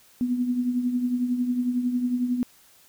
sine tone with tremolo, 246.9 Hz, B3, in tune, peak -19 dBFS, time 0.21-2.43 s, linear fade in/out 0 ms, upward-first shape triangle, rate 11 Hz, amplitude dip 65%, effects white hiss -56 dBFS RMS until 2.88 s

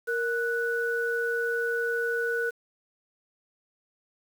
sine tone pair together, 466.2 / 1480 Hz, A#4 / F#6, 0 / 0 cents, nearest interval octave + minor sixth, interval 2000 cents, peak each -28 dBFS, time 0.07-2.51 s, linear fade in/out 20 ms, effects 8-bit

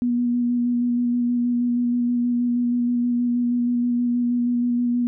sine tone with vibrato, 241.9 Hz, B3, 36 cents flat, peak -18 dBFS, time 0.02-5.07 s, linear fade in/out 0 ms, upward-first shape square, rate 6.3 Hz, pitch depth 12 cents each way, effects none

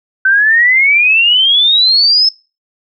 sine exponential sweep, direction up, 1524 to 5274 Hz, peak -6 dBFS, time 0.25-2.29 s, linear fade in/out 5 ms, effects noise-tail reverb RT60 0.3 s tail -21 dB re dry

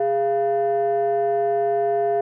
sine tone pair together, 410 / 689.5 Hz, G#4 / F5, -22 / -22 cents, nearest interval major sixth, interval 900 cents, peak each -19 dBFS, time 0-2.21 s, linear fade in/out 5 ms, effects tanh soft clip ceiling -14 dBFS

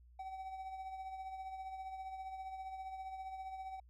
triangle tone with tremolo, 763 Hz, G5, 47 cents flat, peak -39 dBFS, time 0.19-3.8 s, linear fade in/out 5 ms, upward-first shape triangle, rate 15 Hz, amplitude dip 55%, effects added 60 Hz sine -59 dBFS peak until 3.89 s

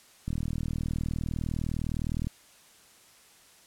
click train, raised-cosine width 5 ms, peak -19 dBFS, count 80, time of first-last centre 0.28-2.27 s, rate 39.7 Hz, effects white hiss -57 dBFS RMS until 3.66 s + low-pass 11000 Hz 12 dB/octave

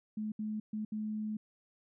sine tone bursts at uneven times, 214.4 Hz, A3, 45 cents flat, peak -34 dBFS, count 4, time 0.17-0.32 / 0.39-0.6 / 0.73-0.85 / 0.92-1.37 s, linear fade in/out 5 ms, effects none

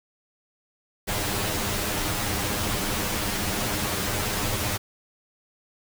pink noise with comb filter, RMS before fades -27 dBFS, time 1.07-4.78 s, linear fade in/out 20 ms, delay 9.8 ms, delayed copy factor +0.9, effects none

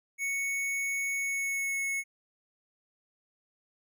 square tone with pitch glide, 2217 to 2195 Hz, C#7 to C#7, 0 to -18 cents, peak -30 dBFS, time 0.18-2.04 s, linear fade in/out 50 ms, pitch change -18 cents, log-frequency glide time 1.15-1.81 s, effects none

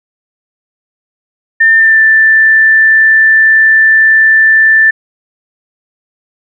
sine tone with pitch glide, 1800 to 1769.1 Hz, A6 to A6, +39 to +9 cents, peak -3 dBFS, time 1.6-4.91 s, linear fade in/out 10 ms, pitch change -30 cents, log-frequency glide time 1.76-2.01 s, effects none

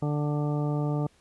harmonic tone, 147.6 Hz, D3, 9 cents sharp, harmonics 1 / 2 / 3 / 4 / 5 / 6 / 8, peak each -26 / -32 / -36 / -38 / -40 / -42 / -44 dBFS, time 0.02-1.07 s, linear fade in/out 5 ms, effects pink hiss -63 dBFS RMS until 1.2 s + resampled to 24000 Hz

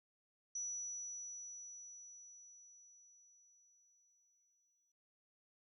sine tone with exponential decay, 5900 Hz, F#8, 6 cents flat, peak -39 dBFS, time 0.55-4.92 s, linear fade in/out 5 ms, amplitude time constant 950 ms, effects noise-tail reverb RT60 0.1 s tail -24 dB re dry

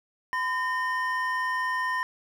triangle tone pair together, 1014.4 / 1830 Hz, B5 / A#6, +46 / -32 cents, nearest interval minor seventh, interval 1022 cents, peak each -26 / -27 dBFS, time 0.33-2.03 s, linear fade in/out 0 ms, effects none

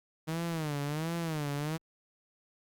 sawtooth tone with vibrato, 155.56 Hz, D#3, in tune, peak -28 dBFS, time 0.27-1.78 s, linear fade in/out 20 ms, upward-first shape sine, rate 1.4 Hz, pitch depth 150 cents each way, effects Opus 48 kbps

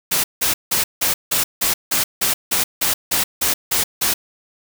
white noise bursts, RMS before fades -18 dBFS, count 14, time 0.11-4.14 s, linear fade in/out 10 ms, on 130 ms, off 170 ms, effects none

